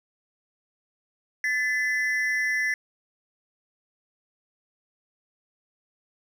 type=ring-modulated tone; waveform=triangle; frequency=1882 Hz; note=A#6; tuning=16 cents sharp; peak=-18 dBFS; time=1.44-2.74 s; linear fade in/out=2 ms; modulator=135 Hz; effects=none